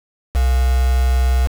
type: tone with quantisation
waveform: sine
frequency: 63.5 Hz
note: B1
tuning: 49 cents sharp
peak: -12 dBFS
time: 0.34-1.48 s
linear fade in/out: 20 ms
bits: 4
effects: none